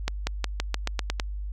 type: accelerating click train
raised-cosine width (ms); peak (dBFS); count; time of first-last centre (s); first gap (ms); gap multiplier
0.2; -9; 9; 0.08-1.198; 190; 0.91
effects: added 50 Hz sine -30 dBFS peak until 1.52 s